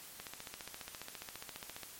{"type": "click train", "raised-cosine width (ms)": 0.2, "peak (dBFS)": -26, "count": 25, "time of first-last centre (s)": [0.2, 1.833], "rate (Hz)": 14.7, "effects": ["white hiss -52 dBFS RMS until 1.99 s", "MP3 64 kbps"]}